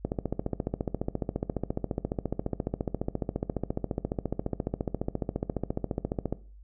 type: click train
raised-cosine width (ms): 2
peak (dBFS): -15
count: 92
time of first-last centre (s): 0.05-6.326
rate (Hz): 14.5
effects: noise-tail reverb RT60 0.4 s tail -18 dB re dry + added 50 Hz sine -47 dBFS peak until 6.63 s